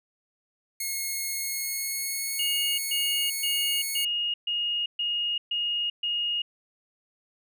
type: tone with pitch glide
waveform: 5% pulse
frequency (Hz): 2165 to 2202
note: C#7 to C#7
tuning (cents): -41 to -12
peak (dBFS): -19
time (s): 0.8-4.05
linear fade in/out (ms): 5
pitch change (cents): +29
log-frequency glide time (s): 1.4-2.47
type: tone bursts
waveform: sine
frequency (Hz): 2861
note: F7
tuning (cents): +41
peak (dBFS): -25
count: 8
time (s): 2.39-6.42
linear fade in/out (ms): 5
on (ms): 390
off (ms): 130
effects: none